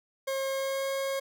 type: tone with pitch glide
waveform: 40% pulse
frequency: 538 to 543.3 Hz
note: C5 to C#5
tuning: +48 to -35 cents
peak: -28 dBFS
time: 0.27-1.2 s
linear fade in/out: 10 ms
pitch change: +17 cents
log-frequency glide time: 0.5-0.89 s
effects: none